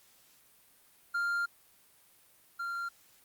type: tone pair in turn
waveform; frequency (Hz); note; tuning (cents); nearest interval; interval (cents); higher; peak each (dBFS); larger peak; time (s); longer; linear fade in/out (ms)
triangle; 1396.9 / 1385.6; F6 / F6; 0 / -14; unison; 14; first; -27 / -32; first; 1.14-1.46 / 2.59-2.89; first; 10
effects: white hiss -63 dBFS RMS until 3.24 s + Opus 48 kbps